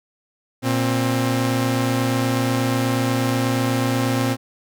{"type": "tone pair together", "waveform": "sawtooth", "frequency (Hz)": [118.47, 265.2], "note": ["A#2", "C4"], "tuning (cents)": [28, 23], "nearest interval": "octave + major second", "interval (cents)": 1395, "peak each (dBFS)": -17, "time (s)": [0.62, 4.37], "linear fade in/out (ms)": 50, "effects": []}